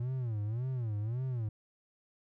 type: tone with vibrato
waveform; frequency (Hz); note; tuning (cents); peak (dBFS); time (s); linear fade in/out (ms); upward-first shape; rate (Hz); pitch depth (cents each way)
triangle; 116.54; A#2; 0; -30; 0-1.49; 5; sine; 1.8; 210
effects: none